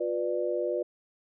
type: chord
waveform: sine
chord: B diminished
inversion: second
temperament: just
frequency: 355.6 / 493.9 / 592.7 Hz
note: F4 / B4 / D5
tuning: +31 / 0 / +16 cents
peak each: -31 dBFS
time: 0-0.83 s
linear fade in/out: 10 ms
effects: none